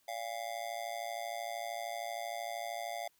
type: tone with amplitude modulation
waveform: square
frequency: 693 Hz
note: F5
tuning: 14 cents flat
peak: -34 dBFS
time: 0.08-3.08 s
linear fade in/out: 5 ms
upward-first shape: sine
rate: 113 Hz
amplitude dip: 100%
effects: white hiss -72 dBFS RMS until 3.19 s